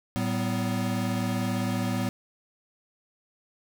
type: tone cluster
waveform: square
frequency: 111.4 / 190.9 / 249.1 Hz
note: A2 / G3 / B3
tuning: +22 / -46 / +15 cents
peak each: -31 dBFS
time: 0.16-2.09 s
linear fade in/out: 0 ms
effects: none